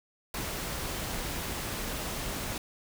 pink noise, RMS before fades -35 dBFS, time 0.34-2.58 s, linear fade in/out 2 ms, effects none

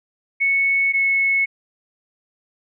sine tone pair in turn, 2209 / 2196 Hz, C#7 / C#7, -7 / -17 cents, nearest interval unison, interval 10 cents, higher first, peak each -15 dBFS, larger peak neither, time 0.4-0.93 / 0.93-1.46 s, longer neither, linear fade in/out 20 ms, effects none

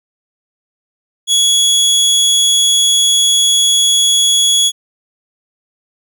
25% pulse tone, 3360 Hz, G#7, 19 cents sharp, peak -5 dBFS, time 1.27-4.72 s, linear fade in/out 50 ms, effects none

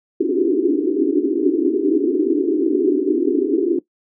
pink band-pass noise, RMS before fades -17 dBFS, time 0.2-3.79 s, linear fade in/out 5 ms, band 270 to 410 Hz, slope 96 dB/octave, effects noise-tail reverb RT60 0.1 s tail -18 dB re dry

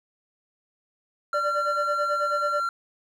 triangle tone, 1371 Hz, F6, 32 cents flat, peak -22 dBFS, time 1.33-2.69 s, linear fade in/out 2 ms
triangle tone with tremolo, 588 Hz, D5, 2 cents sharp, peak -22 dBFS, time 1.34-2.6 s, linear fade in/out 2 ms, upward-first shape sine, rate 9.2 Hz, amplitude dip 90%
effects none

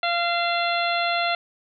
harmonic tone with a mistuned harmonic, 690 Hz, F5, 21 cents flat, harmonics 1 / 2 / 3 / 4 / 5 / 6, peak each -24 / -27 / -29 / -30 / -31 / -32 dBFS, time 0.03-1.35 s, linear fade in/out 2 ms, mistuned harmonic 4, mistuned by -27 cents, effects none

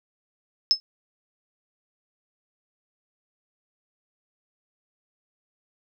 sine tone with exponential decay, 5210 Hz, E8, 21 cents flat, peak -10 dBFS, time 0.71-0.8 s, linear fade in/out 0 ms, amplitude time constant 18 ms, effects none

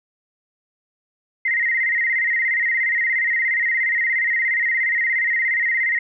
sine tone with vibrato, 1975.5 Hz, B6, in tune, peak -17 dBFS, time 1.45-5.99 s, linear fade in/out 5 ms, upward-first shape square, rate 17 Hz, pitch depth 84 cents each way, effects none

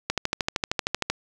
click train, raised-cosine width 0.2 ms, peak -6 dBFS, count 14, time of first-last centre 0.1-1.1 s, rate 13 Hz, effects none

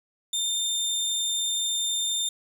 25% pulse tone, 3611 Hz, A7, 44 cents sharp, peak -21 dBFS, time 0.33-2.29 s, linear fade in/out 5 ms, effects none

